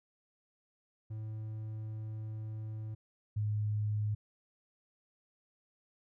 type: tone pair in turn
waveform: triangle / sine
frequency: 108.9 / 105.49 Hz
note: A2 / G#2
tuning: -17 / +28 cents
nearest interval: minor second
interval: 55 cents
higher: first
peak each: -36 / -30 dBFS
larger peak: second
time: 1.1-2.95 / 3.36-4.15 s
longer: first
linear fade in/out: 10 ms
effects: none

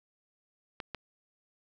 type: clicks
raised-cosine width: 0.3 ms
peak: -21 dBFS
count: 2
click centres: 0.802 / 0.947 s
effects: none

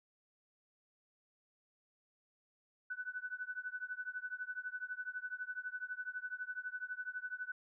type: tone with tremolo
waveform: sine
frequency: 1495 Hz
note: F#6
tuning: 17 cents sharp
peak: -36 dBFS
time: 2.9-7.52 s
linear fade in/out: 5 ms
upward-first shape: triangle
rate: 12 Hz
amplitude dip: 100%
effects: none

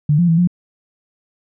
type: tone with pitch steps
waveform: sine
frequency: 148.6 / 174 / 164.5 / 176.8 Hz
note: D3 / F3 / E3 / F3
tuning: +21 / -6 / -3 / +22 cents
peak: -10 dBFS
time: 0.09-0.474 s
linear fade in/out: 5 ms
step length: 96 ms
effects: none

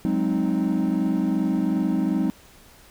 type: chord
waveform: triangle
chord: Ab dominant seventh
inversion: third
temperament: equal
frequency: 185 / 207.7 / 261.6 / 311.1 Hz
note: Gb3 / Ab3 / C4 / Eb4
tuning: 0 / 0 / 0 / 0 cents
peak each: -23 dBFS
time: 0.05-2.3 s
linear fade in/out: 0 ms
effects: tanh soft clip ceiling -12 dBFS + pink hiss -51 dBFS RMS until 2.9 s

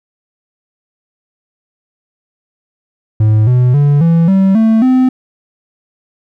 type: tone with pitch steps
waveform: triangle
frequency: 108 / 124.78 / 144.16 / 166.56 / 192.43 / 222.3 / 256.9 Hz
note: A2 / B2 / D3 / E3 / G3 / A3 / C4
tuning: -32 / +18 / -32 / +18 / -32 / +18 / -32 cents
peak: -4 dBFS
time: 3.2-5.09 s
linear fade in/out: 5 ms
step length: 270 ms
effects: none

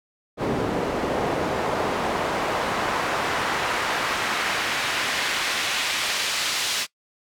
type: noise with band-pass filter sweep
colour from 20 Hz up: pink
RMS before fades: -25 dBFS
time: 0.37-6.87 s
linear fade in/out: 50 ms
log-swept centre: 380 to 4200 Hz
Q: 0.8
effects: noise-tail reverb RT60 0.1 s tail -21 dB re dry

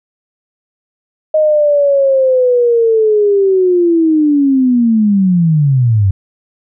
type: linear sweep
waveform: sine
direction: down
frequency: 625 to 92.5 Hz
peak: -7 dBFS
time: 1.34-6.11 s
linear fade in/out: 5 ms
effects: none

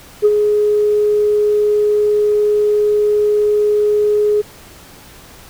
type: tone with ADSR envelope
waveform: sine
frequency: 418.6 Hz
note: G#4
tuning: 14 cents sharp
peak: -4 dBFS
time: 0.22-4.42 s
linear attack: 34 ms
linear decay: 40 ms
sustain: -6 dB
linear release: 17 ms
effects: tanh soft clip ceiling -3 dBFS + pink hiss -40 dBFS RMS until 5.49 s

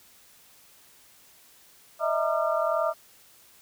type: tone cluster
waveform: sine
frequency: 613 / 654 / 930 / 1198 / 1370 Hz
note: D#5 / E5 / A#5 / D6 / F6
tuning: -26 / -14 / -4 / +34 / -34 cents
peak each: -29 / -26 / -35 / -29 / -34 dBFS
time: 1.99-2.94 s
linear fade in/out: 50 ms
effects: white hiss -56 dBFS RMS until 3.61 s

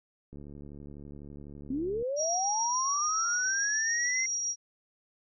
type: click train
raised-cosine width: 3 ms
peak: -34 dBFS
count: 123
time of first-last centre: 0.33-2.024 s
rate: 72 Hz
type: linear sweep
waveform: sine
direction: up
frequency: 246.9 to 2093 Hz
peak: -29 dBFS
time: 1.7-4.26 s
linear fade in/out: 5 ms
type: tone with tremolo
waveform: sine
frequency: 5690 Hz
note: F8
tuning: 31 cents sharp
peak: -28 dBFS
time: 2.16-4.56 s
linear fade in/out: 50 ms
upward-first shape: triangle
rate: 7 Hz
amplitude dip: 25%
effects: none

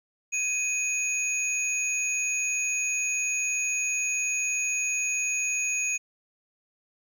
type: tone pair together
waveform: sine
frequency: 2503 / 6682 Hz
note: D#7 / G#8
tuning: +10 / +10 cents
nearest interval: octave + perfect fourth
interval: 1700 cents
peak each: -26 / -27 dBFS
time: 0.32-5.98 s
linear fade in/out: 20 ms
effects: tanh soft clip ceiling -20 dBFS + 10-bit

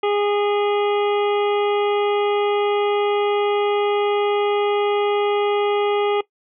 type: harmonic tone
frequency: 410.7 Hz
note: G#4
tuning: 19 cents flat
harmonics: 1 / 2 / 3 / 5 / 6 / 7 / 8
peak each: -18 / -24 / -28 / -32 / -34 / -35 / -36 dBFS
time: 0.03-6.21 s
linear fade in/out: 5 ms
effects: noise-tail reverb RT60 0.1 s tail -19 dB re dry

